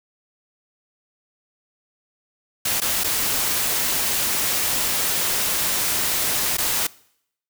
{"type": "noise with dropouts", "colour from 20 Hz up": "white", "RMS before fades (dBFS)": -22, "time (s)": [2.65, 6.87], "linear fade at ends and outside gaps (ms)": 5, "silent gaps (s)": [[2.803, 2.816], [3.037, 3.042], [6.57, 6.582]], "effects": ["noise-tail reverb RT60 0.7 s tail -22 dB re dry"]}